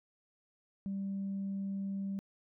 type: tone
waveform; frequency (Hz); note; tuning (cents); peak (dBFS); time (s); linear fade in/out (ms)
sine; 196; G3; 0; -33; 0.86-2.19; 0
effects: tanh soft clip ceiling -31 dBFS